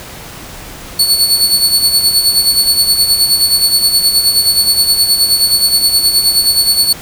sawtooth tone with tremolo, 4435 Hz, C#8, in tune, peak -3 dBFS, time 0.99-6.93 s, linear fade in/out 5 ms, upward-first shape sine, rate 9.5 Hz, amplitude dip 60%, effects pink hiss -30 dBFS RMS until 7.01 s

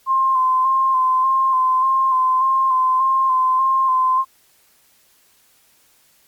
sine tone with vibrato, 1046.5 Hz, C6, in tune, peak -13 dBFS, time 0.06-4.25 s, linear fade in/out 50 ms, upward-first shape square, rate 1.7 Hz, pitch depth 23 cents each way, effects white hiss -56 dBFS RMS until 6.27 s + MP3 96 kbps

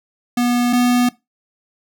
square tone pair in turn, 243 / 245.3 Hz, B3 / B3, -28 / -12 cents, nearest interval unison, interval 16 cents, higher second, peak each -15 / -13 dBFS, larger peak second, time 0.37-0.73 / 0.73-1.09 s, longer neither, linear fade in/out 5 ms, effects noise-tail reverb RT60 0.2 s tail -20 dB re dry

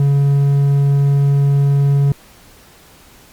triangle tone, 140.6 Hz, C#3, 25 cents sharp, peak -8 dBFS, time 0-2.12 s, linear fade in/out 2 ms, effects pink hiss -45 dBFS RMS until 3.32 s + Opus 48 kbps

